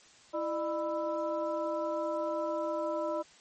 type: harmonic tone with a mistuned harmonic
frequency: 329.6 Hz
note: E4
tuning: in tune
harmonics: 1 / 2 / 3 / 4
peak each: -37 / -32 / -38 / -42 dBFS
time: 0.33-3.23 s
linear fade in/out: 20 ms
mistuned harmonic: 2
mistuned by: -150 cents
effects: white hiss -58 dBFS RMS until 3.4 s + MP3 32 kbps